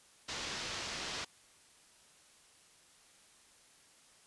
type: low-pass noise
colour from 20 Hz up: white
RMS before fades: -41 dBFS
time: 0.28-1.25 s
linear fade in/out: 10 ms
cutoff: 5800 Hz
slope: 24 dB/octave
effects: white hiss -63 dBFS RMS until 4.26 s + resampled to 24000 Hz